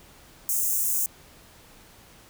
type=high-pass noise; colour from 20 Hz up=white; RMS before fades=-25 dBFS; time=0.49-1.06 s; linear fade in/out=0 ms; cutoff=6400 Hz; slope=48 dB/octave; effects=pink hiss -52 dBFS RMS until 2.29 s